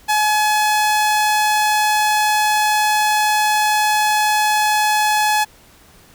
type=tone; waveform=sawtooth; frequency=849 Hz; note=G#5; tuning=38 cents sharp; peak=-10 dBFS; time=0.08-5.45 s; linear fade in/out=20 ms; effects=pink hiss -48 dBFS RMS until 6.14 s